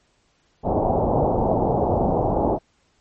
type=low-pass noise; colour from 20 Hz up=white; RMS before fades=-20 dBFS; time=0.63-2.59 s; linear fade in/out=50 ms; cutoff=850 Hz; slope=48 dB/octave; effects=pink hiss -64 dBFS RMS until 3 s + MP3 32 kbps